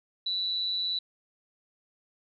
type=tone with amplitude modulation; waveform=sine; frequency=3951 Hz; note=B7; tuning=in tune; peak=-25 dBFS; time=0.26-0.99 s; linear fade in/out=5 ms; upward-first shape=sine; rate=181 Hz; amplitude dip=50%; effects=none